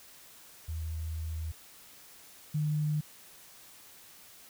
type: tone pair in turn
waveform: sine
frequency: 80 / 151.02 Hz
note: D#2 / D3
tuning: +49 / +49 cents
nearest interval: major seventh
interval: 1100 cents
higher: second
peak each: -33 / -27 dBFS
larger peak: second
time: 0.68-1.52 / 2.54-3.01 s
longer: first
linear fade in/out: 10 ms
effects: white hiss -54 dBFS RMS until 4.49 s